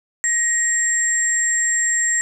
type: tone pair together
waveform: sine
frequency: 1885 / 7514 Hz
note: A#6 / A#8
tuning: +19 / +13 cents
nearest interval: 2 octaves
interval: 2394 cents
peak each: -20 / -18 dBFS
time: 0.24-2.21 s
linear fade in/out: 0 ms
effects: none